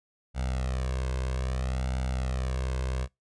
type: tone with flanger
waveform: sawtooth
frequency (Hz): 64.2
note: C2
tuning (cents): -32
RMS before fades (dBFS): -30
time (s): 0.34-3.08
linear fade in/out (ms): 50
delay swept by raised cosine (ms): 1.4 to 1.91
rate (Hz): 0.61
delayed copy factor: +0.85
effects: noise-tail reverb RT60 0.2 s tail -24 dB re dry + resampled to 22050 Hz